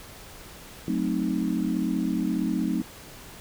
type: chord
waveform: sine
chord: F# diminished seventh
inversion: none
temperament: equal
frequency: 185 / 220 / 261.6 / 311.1 Hz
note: F#3 / A3 / C4 / Eb4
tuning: 0 / 0 / 0 / 0 cents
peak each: -29 dBFS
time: 0.88-2.82 s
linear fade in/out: 2 ms
effects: pink hiss -45 dBFS RMS until 3.4 s